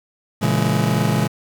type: chord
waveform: 40% pulse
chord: A# half-diminished seventh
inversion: none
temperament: just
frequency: 116.54 / 139.85 / 167.82 / 209.8 Hz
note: A#2 / C#3 / E3 / G#3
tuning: 0 / +16 / +31 / +18 cents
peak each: -21 dBFS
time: 0.41-1.28 s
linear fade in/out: 20 ms
effects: 7-bit